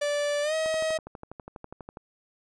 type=tone with pitch glide; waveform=45% pulse; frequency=583 to 635.8 Hz; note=D5 to D#5; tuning=-13 to +37 cents; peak=-25 dBFS; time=0.01-0.98 s; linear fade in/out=10 ms; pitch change=+150 cents; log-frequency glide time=0.42-0.54 s
type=click train; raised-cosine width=1 ms; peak=-26 dBFS; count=17; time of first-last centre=0.66-1.971 s; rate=12.2 Hz
effects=resampled to 22050 Hz